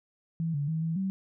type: tone with pitch steps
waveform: sine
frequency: 164.1 / 143.6 / 160.1 / 163.3 / 191.6 Hz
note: E3 / D3 / D#3 / E3 / G3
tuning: -8 / -39 / +50 / -16 / -39 cents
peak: -27 dBFS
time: 0.4-1.1 s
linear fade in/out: 0 ms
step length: 140 ms
effects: none